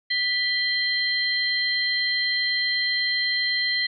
sine tone cluster, 1972 / 3171 / 4140 Hz, B6 / G7 / C8, -3 / +19 / -19 cents, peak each -24 / -30 / -25 dBFS, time 0.1-3.87 s, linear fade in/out 10 ms, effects none

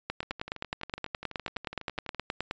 two click trains, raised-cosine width 0.3 ms, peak -15 / -24 dBFS, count 24 / 24, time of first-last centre 0.1-2.511 / 0.23-2.147 s, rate 9.54 / 12 Hz, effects resampled to 16000 Hz

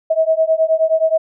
sine beating tone pair, 637 / 646.5 Hz, D#5 / E5, +41 / -34 cents, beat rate 9.5 Hz, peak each -15 dBFS, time 0.1-1.18 s, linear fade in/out 10 ms, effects none

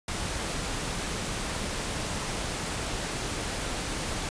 pink noise, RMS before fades -32 dBFS, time 0.08-4.29 s, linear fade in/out 2 ms, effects resampled to 22050 Hz

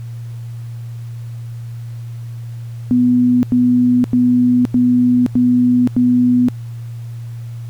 sine tone bursts, 246.9 Hz, B3, in tune, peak -9 dBFS, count 6, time 2.91-6.485 s, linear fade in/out 0 ms, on 520 ms, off 91 ms, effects added 117 Hz sine -25 dBFS peak until 7.69 s + pink hiss -49 dBFS RMS until 7.69 s

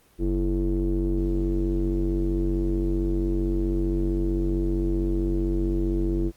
square tone with low-pass filter, 47.75 Hz, G1, 45 cents flat, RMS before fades -24 dBFS, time 0.18-6.32 s, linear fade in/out 50 ms, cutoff 350 Hz, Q 6.9, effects pink hiss -59 dBFS RMS until 6.36 s + Opus 24 kbps

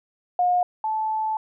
sine tone pair in turn, 717 / 872.1 Hz, F5 / A5, +45 / -16 cents, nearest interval minor third, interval 339 cents, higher second, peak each -17 / -22 dBFS, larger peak first, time 0.39-0.63 / 0.84-1.37 s, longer second, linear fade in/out 2 ms, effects none

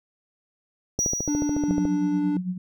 click train, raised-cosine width 2 ms, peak -15 dBFS, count 13, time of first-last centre 0.99-1.853 s, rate 13.9 Hz
triangle tone with exponential decay, 5790 Hz, F#8, 38 cents flat, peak -19 dBFS, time 0.99-2.19 s, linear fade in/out 2 ms, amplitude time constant 260 ms
triangle tone, 293.7 Hz, D4, in tune, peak -20 dBFS, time 1.28-2.37 s, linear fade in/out 2 ms
sine tone with tremolo, 182.2 Hz, F#3, 26 cents flat, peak -23 dBFS, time 1.68-2.58 s, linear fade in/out 5 ms, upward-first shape sine, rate 8.9 Hz, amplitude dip 70%
effects none

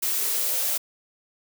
blue noise with high-pass filter sweep, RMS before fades -25 dBFS, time 0.02-0.78 s, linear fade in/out 10 ms, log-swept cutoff 330 to 600 Hz, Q 5, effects none

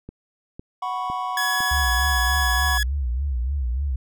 click train, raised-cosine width 3 ms, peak -23 dBFS, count 4, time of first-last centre 0.09-1.605 s, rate 1.98 Hz
triangle chord, F# suspended fourth, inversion none, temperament equal, 740 / 987.8 / 1108.7 Hz, F#5 / B5 / C#6, 0 / 0 / 0 cents, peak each -27 dBFS, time 0.82-2.78 s, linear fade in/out 5 ms
sawtooth tone, 1686 Hz, G#6, 26 cents sharp, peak -18 dBFS, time 1.37-2.83 s, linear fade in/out 2 ms
sine tone with vibrato, 65.41 Hz, C2, in tune, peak -21 dBFS, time 1.71-3.96 s, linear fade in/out 5 ms, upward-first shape sine, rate 3.4 Hz, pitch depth 170 cents each way
effects none

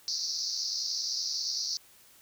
pink band-pass noise, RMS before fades -33 dBFS, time 0.08-1.77 s, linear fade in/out 0 ms, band 4300 to 5900 Hz, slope 96 dB/octave, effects white hiss -58 dBFS RMS until 2.21 s

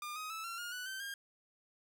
sawtooth tone with pitch steps, 1205 / 1256.2 / 1309.5 / 1365.1 / 1423.1 / 1483.5 / 1546.5 / 1612.2 Hz, D6 / D#6 / E6 / F6 / F6 / F#6 / G6 / G6, +44 / +16 / -12 / -40 / +32 / +4 / -24 / +48 cents, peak -37 dBFS, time 0.02-1.14 s, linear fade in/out 2 ms, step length 140 ms, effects none

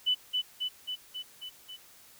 sine tone with echo, 2992 Hz, F#7, 19 cents sharp, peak -23 dBFS, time 0.06-0.15 s, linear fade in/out 20 ms, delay 270 ms, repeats 6, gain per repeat -3 dB, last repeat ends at 1.77 s, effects white hiss -56 dBFS RMS until 2.19 s

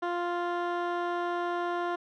15% pulse tone, 349.2 Hz, F4, in tune, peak -22 dBFS, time 0.02-1.96 s, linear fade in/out 10 ms, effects low-pass 2000 Hz 12 dB/octave

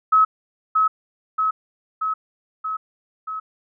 sine tone with echo, 1285 Hz, E6, 45 cents flat, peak -11 dBFS, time 0.12-0.25 s, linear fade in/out 10 ms, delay 630 ms, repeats 5, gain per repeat -3 dB, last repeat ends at 3.4 s, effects none

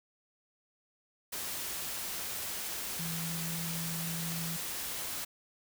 sine tone in noise, 165.9 Hz, E3, 11 cents sharp, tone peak -37 dBFS, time 2.99-4.57 s, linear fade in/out 10 ms, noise white, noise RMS -38 dBFS, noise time 1.32-5.25 s, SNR -2 dB, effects none

